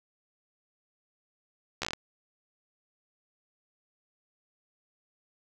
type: slowing click train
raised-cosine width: 0.2 ms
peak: -14 dBFS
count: 7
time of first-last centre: 1.82-1.934 s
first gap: 13 ms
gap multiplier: 1.15
effects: none